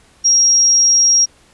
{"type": "tone", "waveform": "sine", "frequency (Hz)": 5620, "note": "F8", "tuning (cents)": 10, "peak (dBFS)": -8, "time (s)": [0.24, 1.26], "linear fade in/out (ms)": 20, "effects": ["pink hiss -50 dBFS RMS until 1.53 s", "resampled to 24000 Hz"]}